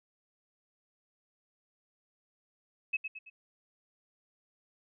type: tone with echo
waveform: sine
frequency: 2578 Hz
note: E7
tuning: 39 cents flat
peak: -27 dBFS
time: 2.93-2.97 s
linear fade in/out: 10 ms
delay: 110 ms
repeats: 3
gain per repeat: -7 dB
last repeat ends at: 3.3 s
effects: none